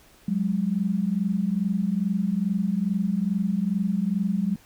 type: tone pair together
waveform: sine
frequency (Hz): 182.63 / 205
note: F#3 / G#3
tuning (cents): -22 / -22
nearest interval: major second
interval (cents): 200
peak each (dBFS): -25 / -24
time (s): 0.28-4.56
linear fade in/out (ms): 5
effects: pink hiss -55 dBFS RMS until 4.65 s